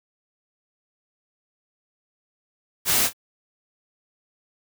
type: noise with echo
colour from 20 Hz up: white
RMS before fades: -20 dBFS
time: 2.85-3.1 s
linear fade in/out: 50 ms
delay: 33 ms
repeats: 1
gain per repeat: -14 dB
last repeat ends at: 3.133 s
effects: none